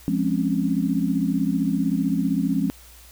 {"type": "chord", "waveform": "sine", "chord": "Db major seventh", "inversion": "first", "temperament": "equal", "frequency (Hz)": [174.61, 207.7, 261.6, 277.2], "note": ["F3", "Ab3", "C4", "Db4"], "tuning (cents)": [0, 0, 0, 0], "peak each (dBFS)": -25, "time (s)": [0.08, 2.7], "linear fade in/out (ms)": 0, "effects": ["added 60 Hz sine -48 dBFS peak until 3.11 s", "white hiss -49 dBFS RMS until 3.11 s"]}